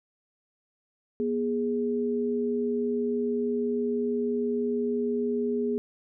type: tone pair together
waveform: sine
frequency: 241.5 / 415.3 Hz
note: B3 / G#4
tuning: -39 / 0 cents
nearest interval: major sixth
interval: 939 cents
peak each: -28 / -27 dBFS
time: 1.2-5.78 s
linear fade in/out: 0 ms
effects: none